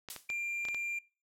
clicks, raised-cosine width 0.2 ms, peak -25 dBFS, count 6, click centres 0.087 / 0.163 / 0.301 / 0.652 / 0.686 / 0.746 s
blue noise with exponential decay, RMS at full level -36 dBFS, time 0.1-0.32 s, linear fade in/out 1 ms, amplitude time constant 47 ms
triangle tone, 2384 Hz, D7, 25 cents sharp, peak -32 dBFS, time 0.29-0.99 s, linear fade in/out 5 ms
effects noise-tail reverb RT60 0.3 s tail -21 dB re dry + low-pass 12000 Hz 12 dB/octave

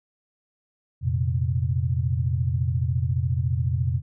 sine chord, F suspended fourth, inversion none, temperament equal, 87.31 / 116.54 / 130.81 Hz, F2 / Bb2 / C3, 0 / 0 / 0 cents, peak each -25 / -26 / -25 dBFS, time 1.01-4.02 s, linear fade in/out 50 ms, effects none

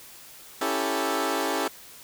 15% pulse chord, A dominant seventh, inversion first, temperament equal, 277.2 / 329.6 / 392 / 440 Hz, C#4 / E4 / G4 / A4, 0 / 0 / 0 / 0 cents, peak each -24 dBFS, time 0.61-1.68 s, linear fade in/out 5 ms, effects white hiss -47 dBFS RMS until 2.03 s

